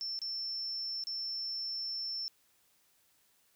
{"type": "tone with dropouts", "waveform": "sine", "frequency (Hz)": 5370, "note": "E8", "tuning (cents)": 31, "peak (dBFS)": -35, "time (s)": [0.01, 2.28], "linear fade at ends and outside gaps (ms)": 0, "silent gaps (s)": [[0.19, 0.217], [1.038, 1.07]], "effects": ["white hiss -70 dBFS RMS until 3.55 s"]}